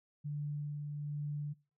sine tone with tremolo, 146.9 Hz, D3, 1 cent sharp, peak -35 dBFS, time 0.24-1.54 s, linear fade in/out 20 ms, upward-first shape sine, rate 1.2 Hz, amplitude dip 30%, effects noise-tail reverb RT60 0.4 s tail -24 dB re dry

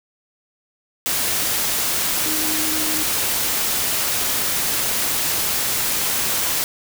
sine tone in noise, 311.1 Hz, D#4, in tune, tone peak -28 dBFS, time 2.26-3.03 s, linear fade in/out 0 ms, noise white, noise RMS -21 dBFS, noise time 1.06-6.64 s, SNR -10 dB, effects none

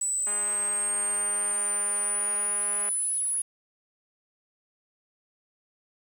sine linear sweep, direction up, 7902 to 10340 Hz, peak -25 dBFS, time 0.01-3.42 s, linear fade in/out 5 ms
click train, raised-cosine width 0.5 ms, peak -25 dBFS, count 538, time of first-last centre 0.27-2.89 s, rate 205 Hz
effects high-pass 300 Hz 12 dB/octave + 8-bit

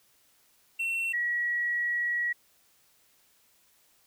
triangle / sine tone pair in turn, 2710 / 1919 Hz, E7 / A#6, +47 / +50 cents, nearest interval tritone, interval 597 cents, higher first, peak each -26 dBFS, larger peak neither, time 0.79-1.13 / 1.13-2.33 s, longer second, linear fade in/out 10 ms, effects white hiss -65 dBFS RMS until 4.06 s

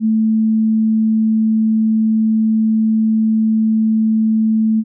sine tone, 219.9 Hz, A3, 1 cent flat, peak -11 dBFS, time 0-4.84 s, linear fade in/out 50 ms, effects none

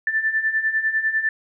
sine beating tone pair, 1760 / 1770 Hz, A6 / A6, 0 / +10 cents, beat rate 10 Hz, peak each -25 / -20 dBFS, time 0.07-1.29 s, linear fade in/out 2 ms, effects none

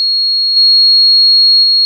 sine tone with level steps, 4300 Hz, C8, 47 cents sharp, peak -9 / -4 / -6 dBFS, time 0-1.85 s, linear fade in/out 0 ms, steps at 0.56 / 1.63 s, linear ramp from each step 10 ms, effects none

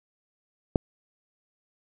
click, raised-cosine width 2 ms, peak -7 dBFS, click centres 0.758 s, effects none

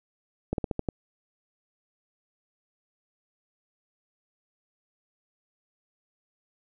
slowing click train, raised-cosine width 2 ms, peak -14 dBFS, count 6, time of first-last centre 0.53-0.888 s, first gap 52 ms, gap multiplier 1.16, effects none

